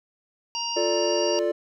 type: harmonic tone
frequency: 938 Hz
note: A#5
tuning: 11 cents sharp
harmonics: 1 / 3 / 5 / 6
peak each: -32 / -32 / -32 / -32 dBFS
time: 0.55-1.39 s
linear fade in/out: 0 ms
type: chord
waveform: triangle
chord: D minor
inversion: first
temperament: equal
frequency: 349.2 / 440 / 587.3 Hz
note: F4 / A4 / D5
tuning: 0 / 0 / 0 cents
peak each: -24 / -26 / -23 dBFS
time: 0.76-1.52 s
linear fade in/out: 10 ms
effects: none